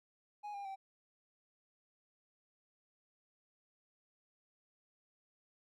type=tone with pitch steps; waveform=triangle; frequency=830.6 / 802.8 / 775.9 Hz; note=G#5 / G5 / G5; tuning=0 / +41 / -18 cents; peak=-40 dBFS; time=0.43-0.76 s; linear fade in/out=20 ms; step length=110 ms; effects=none

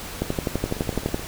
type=two click trains; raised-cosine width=2 ms; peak=-9 / -20 dBFS; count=12 / 11; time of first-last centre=0.22-1.144 / 0.66-1.195 s; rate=11.9 / 18.7 Hz; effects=pink hiss -35 dBFS RMS until 1.27 s

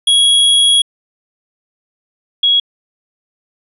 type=tone pair in turn; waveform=square / sine; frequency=3322 / 3322 Hz; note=G#7 / G#7; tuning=0 / 0 cents; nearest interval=unison; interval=0 cents; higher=neither; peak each=-8 dBFS; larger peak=neither; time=0.07-0.82 / 2.43-2.6 s; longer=first; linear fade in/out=5 ms; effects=resampled to 32000 Hz

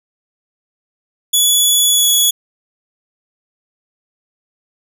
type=tone with pitch glide; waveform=15% pulse; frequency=3409 to 3382 Hz; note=G#7 to G#7; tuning=+45 to +31 cents; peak=-3 dBFS; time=1.33-2.31 s; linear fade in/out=10 ms; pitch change=-14 cents; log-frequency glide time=1.86-2.09 s; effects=none

